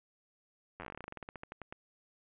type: slowing click train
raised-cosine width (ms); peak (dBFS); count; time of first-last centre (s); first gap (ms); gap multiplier
0.5; -28; 23; 0.8-1.725; 10; 1.12
effects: resampled to 8000 Hz + 9-bit